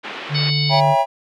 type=band-pass noise; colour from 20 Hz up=white; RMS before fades=-31 dBFS; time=0.03-0.51 s; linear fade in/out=20 ms; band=220 to 3100 Hz; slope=24 dB/octave
type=tone; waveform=triangle; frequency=146.83 Hz; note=D3; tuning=in tune; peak=-16 dBFS; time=0.29-0.96 s; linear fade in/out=50 ms
type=harmonic tone; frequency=740 Hz; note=F#5; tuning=in tune; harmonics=3 / 4 / 5 / 6 / 7; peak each=-27 / -29 / -26 / -22 / -29 dBFS; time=0.34-0.81 s; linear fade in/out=20 ms
type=chord; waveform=triangle; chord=C# diminished seventh; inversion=none; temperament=just; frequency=554.4 / 665.2 / 798.3 / 957.9 Hz; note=C#5 / E5 / G5 / Bb5; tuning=0 / +16 / +31 / +47 cents; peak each=-21 / -17 / -15 / -17 dBFS; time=0.69-1.06 s; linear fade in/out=50 ms
effects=none